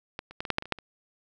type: clicks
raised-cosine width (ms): 0.3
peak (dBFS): -18 / -29 / -16 / -20 / -7 / -8 / -22 / -27 / -9 / -27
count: 10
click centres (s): 0.191 / 0.31 / 0.405 / 0.452 / 0.503 / 0.584 / 0.624 / 0.656 / 0.723 / 0.787
effects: none